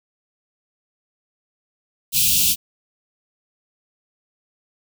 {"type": "band-stop noise", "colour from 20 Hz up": "white", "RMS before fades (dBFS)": -17, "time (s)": [2.12, 2.56], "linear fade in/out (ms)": 50, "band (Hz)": [250, 2500], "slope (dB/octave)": 96, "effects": []}